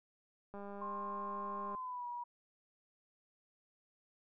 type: click train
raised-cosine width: 1 ms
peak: -35 dBFS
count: 244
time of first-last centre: 0.54-1.749 s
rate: 201 Hz
type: tone with pitch glide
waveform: sine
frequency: 1058 to 964.6 Hz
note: C6 to B5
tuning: +19 to -41 cents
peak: -40 dBFS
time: 0.81-2.24 s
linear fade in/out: 10 ms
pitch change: -160 cents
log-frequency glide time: 1.65-2.07 s
effects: none

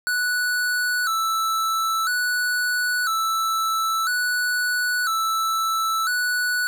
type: tone with vibrato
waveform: square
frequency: 1396 Hz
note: F6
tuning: 1 cent flat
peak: -21 dBFS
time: 0.07-6.67 s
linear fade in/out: 0 ms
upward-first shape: square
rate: 0.5 Hz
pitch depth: 98 cents each way
effects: none

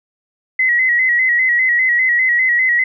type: tone with vibrato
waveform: sine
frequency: 1975.5 Hz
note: B6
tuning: in tune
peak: -11 dBFS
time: 0.59-2.84 s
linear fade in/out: 5 ms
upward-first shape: square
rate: 5 Hz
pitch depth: 56 cents each way
effects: none

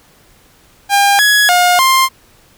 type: tone with pitch steps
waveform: sawtooth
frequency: 803 / 1678 / 714 / 1054 Hz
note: G5 / G#6 / F5 / C6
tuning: +41 / +17 / +38 / +12 cents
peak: -4 dBFS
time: 0.89-2.09 s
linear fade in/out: 50 ms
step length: 300 ms
effects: pink hiss -48 dBFS RMS until 2.57 s

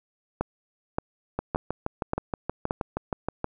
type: two click trains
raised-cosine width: 1 ms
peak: -11 / -13 dBFS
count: 5 / 14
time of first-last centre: 0.41-2.709 / 1.39-3.444 s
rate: 1.74 / 6.33 Hz
effects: none

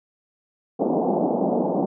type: band-pass noise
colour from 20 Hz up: pink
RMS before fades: -22 dBFS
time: 0.79-1.86 s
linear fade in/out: 10 ms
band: 180 to 830 Hz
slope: 48 dB/octave
effects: none

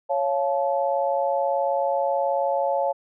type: chord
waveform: sine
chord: Db augmented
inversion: none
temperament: just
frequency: 554.4 / 693 / 866.2 Hz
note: Db5 / F5 / A5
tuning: 0 / -14 / -27 cents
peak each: -23 / -26 / -26 dBFS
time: 0.09-2.93 s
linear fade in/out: 20 ms
effects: none

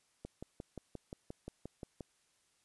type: click train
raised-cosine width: 2 ms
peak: -30 dBFS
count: 11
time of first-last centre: 0.25-2.007 s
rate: 5.69 Hz
effects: white hiss -74 dBFS RMS until 2.64 s + resampled to 24000 Hz

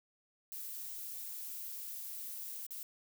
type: noise with dropouts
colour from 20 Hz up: violet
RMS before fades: -44 dBFS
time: 0.52-2.83 s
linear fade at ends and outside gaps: 1 ms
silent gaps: 2.666-2.707 s
effects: none

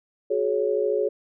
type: chord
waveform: sine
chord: F# suspended second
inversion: none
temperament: equal with one note detuned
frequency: 370 / 423.1 / 554.4 Hz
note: F#4 / G#4 / C#5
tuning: 0 / +32 / 0 cents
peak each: -27 / -23 / -26 dBFS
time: 0.3-1.09 s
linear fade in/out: 10 ms
effects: none

